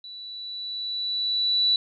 sine tone with level ramp, 3951 Hz, B7, in tune, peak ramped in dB -38 to -17 dBFS, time 0.04-1.76 s, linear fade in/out 2 ms, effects none

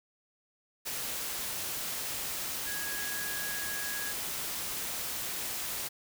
sine tone in noise, 1659 Hz, G#6, 2 cents flat, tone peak -38 dBFS, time 2.66-4.13 s, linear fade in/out 20 ms, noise white, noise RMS -36 dBFS, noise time 0.85-5.89 s, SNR -5 dB, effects none

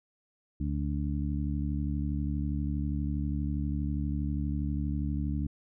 harmonic tone, 72.4 Hz, D2, 24 cents flat, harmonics 1 / 2 / 3 / 4, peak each -31 / -34 / -36 / -37 dBFS, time 0.6-5.47 s, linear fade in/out 5 ms, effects none

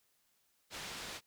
white low-pass noise, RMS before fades -45 dBFS, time 0.7-1.21 s, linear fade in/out 50 ms, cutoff 4900 Hz, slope 12 dB/octave, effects white hiss -75 dBFS RMS until 1.26 s

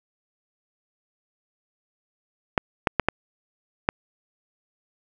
clicks, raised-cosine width 0.5 ms, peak -3 dBFS, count 5, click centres 2.578 / 2.872 / 2.997 / 3.086 / 3.889 s, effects none

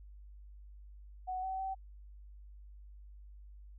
sine tone with pitch steps, 743 / 760 / 767 Hz, F#5 / F#5 / G5, +7 / +46 / -38 cents, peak -35 dBFS, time 1.27-1.75 s, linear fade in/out 20 ms, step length 160 ms, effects added 50 Hz sine -50 dBFS peak until 3.78 s

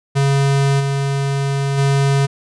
square tone with level steps, 138.59 Hz, C#3, in tune, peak -13 / -17 / -13 dBFS, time 0.15-2.27 s, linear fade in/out 20 ms, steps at 0.79 / 1.77 s, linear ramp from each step 20 ms, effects resampled to 22050 Hz

